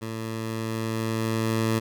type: tone with level ramp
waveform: 15% pulse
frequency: 112 Hz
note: A2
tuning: 31 cents sharp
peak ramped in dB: -25 to -15 dBFS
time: 0.01-1.8 s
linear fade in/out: 20 ms
effects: none